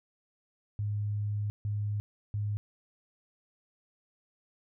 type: tone bursts at uneven times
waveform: sine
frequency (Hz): 103.83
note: G#2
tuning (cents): 0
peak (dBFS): -29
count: 3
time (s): 0.79-1.5 / 1.65-2 / 2.34-2.57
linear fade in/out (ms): 0
effects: none